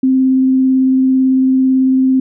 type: tone with vibrato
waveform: sine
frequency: 261.6 Hz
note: C4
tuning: in tune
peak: -8 dBFS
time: 0.03-2.2 s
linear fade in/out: 5 ms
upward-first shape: sine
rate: 18 Hz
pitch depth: 9 cents each way
effects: none